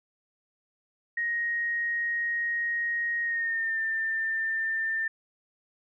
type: tone with pitch glide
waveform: sine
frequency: 1875 to 1792.4 Hz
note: A#6 to A6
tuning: +10 to +32 cents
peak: -26 dBFS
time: 1.17-5.08 s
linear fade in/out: 5 ms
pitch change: -78 cents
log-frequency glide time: 3.22-3.79 s
effects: none